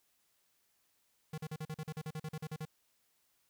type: tone bursts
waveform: square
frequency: 155.56 Hz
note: D#3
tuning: in tune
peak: -39 dBFS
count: 15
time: 1.33-2.653 s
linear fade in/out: 5 ms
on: 49 ms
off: 42 ms
effects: white hiss -75 dBFS RMS until 3.49 s